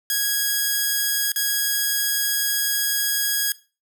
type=tone with dropouts; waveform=5% pulse; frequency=1652 Hz; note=G#6; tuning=10 cents flat; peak=-9 dBFS; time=0.1-3.52 s; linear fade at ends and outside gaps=1 ms; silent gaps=1.319-1.36 s; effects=noise-tail reverb RT60 0.3 s tail -17 dB re dry

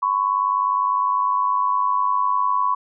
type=tone pair together; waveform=sine; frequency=1008.2 / 1108 Hz; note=B5 / C#6; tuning=+35 / -1 cents; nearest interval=major second; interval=164 cents; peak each=-20 dBFS; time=0.02-2.75 s; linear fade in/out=10 ms; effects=none

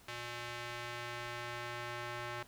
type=tone with band-pass filter sweep; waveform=square; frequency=120 Hz; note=B2; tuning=49 cents flat; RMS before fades=-43 dBFS; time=0.08-2.43 s; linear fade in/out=5 ms; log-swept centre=2500 to 1600 Hz; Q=0.85; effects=pink hiss -61 dBFS RMS until 2.47 s

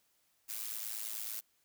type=noise with amplitude modulation; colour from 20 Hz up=blue; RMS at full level=-37 dBFS; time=0.48-1.41 s; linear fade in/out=20 ms; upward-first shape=sine; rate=109 Hz; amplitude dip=85%; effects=white hiss -74 dBFS RMS until 1.64 s

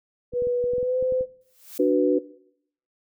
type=tone with pitch glide; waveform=sine; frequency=489.1 to 512.2 Hz; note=B4 to C5; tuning=-17 to -37 cents; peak=-21 dBFS; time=0.32-1.26 s; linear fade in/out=50 ms; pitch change=+80 cents; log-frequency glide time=0.71-0.99 s
type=clicks; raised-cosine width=3 ms; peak=-27 dBFS; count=10; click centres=0.336 / 0.422 / 0.471 / 0.641 / 0.735 / 0.782 / 0.829 / 1.026 / 1.123 / 1.209 s
type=noise with exponential growth; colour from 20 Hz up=blue; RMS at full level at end=-36 dBFS; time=1.41-1.78 s; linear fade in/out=2 ms; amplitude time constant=80 ms
type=chord; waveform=sine; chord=B minor; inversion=first; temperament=equal; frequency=293.7 / 370 / 493.9 Hz; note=D4 / F#4 / B4; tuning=0 / 0 / 0 cents; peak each=-21 dBFS; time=1.79-2.19 s; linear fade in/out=10 ms
effects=noise-tail reverb RT60 0.7 s tail -19 dB re dry

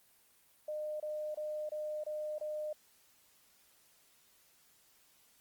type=tone bursts; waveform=sine; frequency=608 Hz; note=D#5; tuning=40 cents flat; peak=-36 dBFS; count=6; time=0.68-2.73 s; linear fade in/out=5 ms; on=320 ms; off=26 ms; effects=white hiss -67 dBFS RMS until 5.4 s + Opus 24 kbps

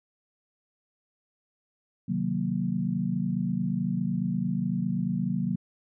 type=chord; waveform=sine; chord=C half-diminished seventh; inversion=none; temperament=equal; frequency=130.81 / 155.56 / 185 / 233.1 Hz; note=C3 / Eb3 / Gb3 / Bb3; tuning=0 / 0 / 0 / 0 cents; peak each=-34 / -33 / -28 / -31 dBFS; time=2.08-5.56 s; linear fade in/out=10 ms; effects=none

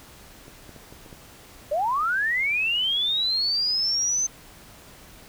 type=clicks; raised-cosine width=2 ms; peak=-31 dBFS; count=6; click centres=0.481 / 0.693 / 0.763 / 0.925 / 1.062 / 1.128 s
type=linear sweep; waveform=sine; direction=up; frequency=554 to 6230 Hz; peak=-21 dBFS; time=1.71-4.27 s; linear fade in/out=10 ms
effects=pink hiss -48 dBFS RMS until 5.28 s

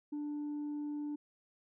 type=tone; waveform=sine; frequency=294.7 Hz; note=D4; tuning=6 cents sharp; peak=-34 dBFS; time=0.12-1.16 s; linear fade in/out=10 ms; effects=tanh soft clip ceiling -35 dBFS

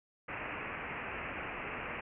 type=low-pass noise; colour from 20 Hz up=white; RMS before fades=-41 dBFS; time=0.28-2.01 s; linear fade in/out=10 ms; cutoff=2700 Hz; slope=96 dB/octave; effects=none

